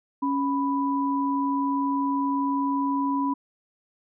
sine tone pair together, 277.2 / 989.5 Hz, C#4 / B5, 0 / +3 cents, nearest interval octave + minor seventh, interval 2203 cents, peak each -24 / -26 dBFS, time 0.22-3.34 s, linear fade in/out 10 ms, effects none

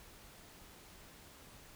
silence, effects pink hiss -57 dBFS RMS until 1.75 s

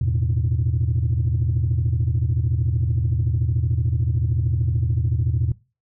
sine chord, E suspended fourth, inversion none, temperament equal, 82.41 / 110 / 123.47 Hz, E2 / A2 / B2, 0 / 0 / 0 cents, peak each -21 dBFS, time 0.01-5.52 s, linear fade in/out 5 ms, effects noise-tail reverb RT60 0.3 s tail -22 dB re dry + tanh soft clip ceiling -13 dBFS

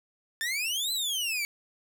sawtooth exponential two-way sweep, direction up then down, 1756 to 4098 to 2250 Hz, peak -25 dBFS, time 0.41-1.45 s, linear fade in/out 0 ms, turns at 0.92 s, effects none

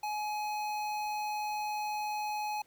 square tone with notch filter, 843 Hz, G#5, 26 cents sharp, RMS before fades -35 dBFS, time 0.03-2.62 s, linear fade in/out 5 ms, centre 9100 Hz, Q 1.1, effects pink hiss -67 dBFS RMS until 2.66 s

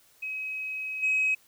sine tone with level steps, 2544 Hz, D#7, 38 cents sharp, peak -31 / -21 dBFS, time 0.22-1.35 s, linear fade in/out 10 ms, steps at 1.02 s, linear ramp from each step 20 ms, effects tanh soft clip ceiling -19 dBFS + white hiss -61 dBFS RMS until 1.47 s

